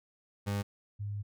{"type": "tone pair in turn", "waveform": ["30% pulse", "sine"], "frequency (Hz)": [101.3, 102.54], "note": ["G#2", "G#2"], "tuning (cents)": [-43, -22], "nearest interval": "unison", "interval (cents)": 21, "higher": "second", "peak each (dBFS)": [-28, -34], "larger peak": "first", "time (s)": [[0.46, 0.63], [0.99, 1.23]], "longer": "second", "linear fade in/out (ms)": 20, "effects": []}